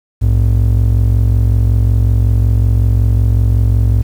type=ring-modulated tone; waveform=triangle; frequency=83.3 Hz; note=E2; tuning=19 cents sharp; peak=-3 dBFS; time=0.21-4.03 s; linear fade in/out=20 ms; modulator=22.7 Hz; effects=7-bit